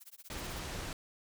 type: noise with tremolo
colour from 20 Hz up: blue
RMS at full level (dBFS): -50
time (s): 0-0.6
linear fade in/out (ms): 20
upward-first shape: sine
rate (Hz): 16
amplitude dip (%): 100
type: low-pass noise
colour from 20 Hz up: pink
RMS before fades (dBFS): -41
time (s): 0.3-0.93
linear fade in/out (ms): 2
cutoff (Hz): 9000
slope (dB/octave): 12
effects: none